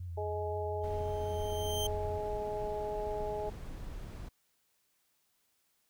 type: tone with vibrato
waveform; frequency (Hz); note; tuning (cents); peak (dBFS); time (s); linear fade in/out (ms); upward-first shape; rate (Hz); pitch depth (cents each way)
sine; 87.31; F2; 0; -38; 0-2.19; 5; sine; 5.7; 55
type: harmonic tone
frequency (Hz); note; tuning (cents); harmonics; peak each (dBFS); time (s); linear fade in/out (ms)
210; G#3; +19; 2 / 3 / 4; -37 / -39 / -40; 0.17-3.5; 10
type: tone with exponential growth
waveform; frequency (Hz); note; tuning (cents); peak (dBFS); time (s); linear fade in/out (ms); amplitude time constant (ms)
sawtooth; 3137; G7; +1; -30; 0.81-1.87; 5; 230
type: noise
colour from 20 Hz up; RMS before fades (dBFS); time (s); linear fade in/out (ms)
brown; -43; 0.83-4.29; 10
effects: white hiss -75 dBFS RMS until 5.89 s